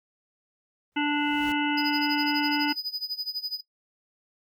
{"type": "noise with exponential growth", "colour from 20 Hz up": "pink", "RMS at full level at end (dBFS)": -40, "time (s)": [0.92, 1.52], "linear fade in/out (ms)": 0, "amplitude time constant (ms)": 130}
{"type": "harmonic tone", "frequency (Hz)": 293.7, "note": "D4", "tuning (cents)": 0, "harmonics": [1, 3, 5, 7, 9, 10], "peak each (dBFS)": [-25, -30, -32, -33, -35, -35], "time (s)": [0.96, 2.73], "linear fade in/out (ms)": 10}
{"type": "tone with tremolo", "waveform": "triangle", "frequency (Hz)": 4978, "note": "D#8", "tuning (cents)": 0, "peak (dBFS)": -25, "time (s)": [1.77, 3.61], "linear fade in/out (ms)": 10, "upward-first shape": "sine", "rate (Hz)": 12, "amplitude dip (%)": 85}
{"effects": ["noise-tail reverb RT60 0.1 s tail -19 dB re dry"]}